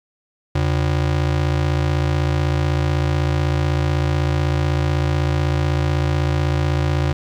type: ring-modulated tone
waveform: square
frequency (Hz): 110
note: A2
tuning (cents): 0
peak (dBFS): -14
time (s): 0.55-7.13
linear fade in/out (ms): 5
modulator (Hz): 28
effects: low-pass 5000 Hz 12 dB/octave + 9-bit